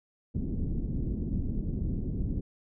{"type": "low-pass noise", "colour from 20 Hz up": "pink", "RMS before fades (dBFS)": -31, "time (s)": [0.34, 2.41], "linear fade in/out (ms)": 10, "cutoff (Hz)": 300, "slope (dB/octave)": 24, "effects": []}